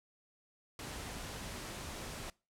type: noise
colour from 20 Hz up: pink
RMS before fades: -44 dBFS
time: 0.79-2.3 s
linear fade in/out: 2 ms
effects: noise-tail reverb RT60 0.3 s tail -23 dB re dry + low-pass 11000 Hz 12 dB/octave